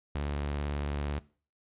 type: tone with vibrato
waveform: sawtooth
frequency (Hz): 72.3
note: D2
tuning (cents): -27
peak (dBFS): -27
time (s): 0.15-1.19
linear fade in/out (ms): 0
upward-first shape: triangle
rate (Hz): 18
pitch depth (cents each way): 65
effects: noise-tail reverb RT60 0.4 s tail -20 dB re dry + resampled to 8000 Hz